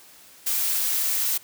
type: noise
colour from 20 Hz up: blue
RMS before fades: -24 dBFS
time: 0.46-1.38 s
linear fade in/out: 10 ms
effects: white hiss -50 dBFS RMS until 1.43 s + high-pass 60 Hz 12 dB/octave